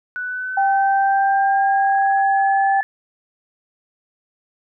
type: linear sweep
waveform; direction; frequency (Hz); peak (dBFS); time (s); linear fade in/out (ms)
sine; up; 1480 to 1737; -23; 0.16-2.83; 0
type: tone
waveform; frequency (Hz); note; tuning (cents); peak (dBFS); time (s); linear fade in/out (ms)
sine; 785; G5; +2; -14; 0.57-2.81; 5
effects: none